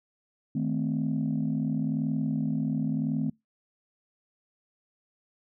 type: tone cluster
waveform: sine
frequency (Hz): 156.2 / 218.1 / 259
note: D#3 / A3 / C4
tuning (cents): +7 / -15 / -17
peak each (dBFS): -29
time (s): 0.55-3.3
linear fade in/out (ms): 5
effects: noise-tail reverb RT60 0.2 s tail -26 dB re dry + tanh soft clip ceiling -19 dBFS